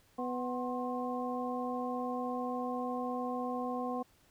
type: harmonic tone with a mistuned harmonic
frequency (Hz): 248.7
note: B3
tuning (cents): +12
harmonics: 1 / 2 / 3 / 4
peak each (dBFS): -37 / -39 / -39 / -41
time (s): 0.18-4.03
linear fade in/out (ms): 10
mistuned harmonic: 4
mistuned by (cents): +110
effects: pink hiss -67 dBFS RMS until 4.3 s